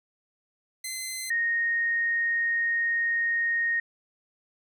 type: tone pair in turn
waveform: 10% pulse / sine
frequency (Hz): 2058 / 1859.2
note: C7 / A#6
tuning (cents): -29 / -5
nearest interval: major second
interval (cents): 176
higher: first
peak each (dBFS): -23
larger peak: neither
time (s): 0.84-1.3 / 1.3-3.8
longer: second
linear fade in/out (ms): 5
effects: none